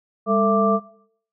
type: tone cluster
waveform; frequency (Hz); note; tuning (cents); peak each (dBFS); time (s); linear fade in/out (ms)
sine; 203 / 447.2 / 668 / 1176; G#3 / A4 / E5 / D6; -39 / +28 / +23 / +2; -21; 0.26-0.8; 50
effects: noise-tail reverb RT60 0.6 s tail -18 dB re dry